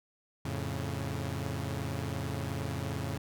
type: chord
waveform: sawtooth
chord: F augmented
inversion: none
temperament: equal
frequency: 87.31 / 110 / 138.59 Hz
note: F2 / A2 / C#3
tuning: 0 / 0 / 0 cents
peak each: -34 / -34 / -33 dBFS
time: 0.45-3.18 s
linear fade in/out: 5 ms
effects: none